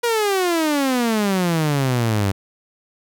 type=exponential sweep; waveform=sawtooth; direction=down; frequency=483.4 to 95.2 Hz; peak=-13 dBFS; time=0.03-2.32 s; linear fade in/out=10 ms; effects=none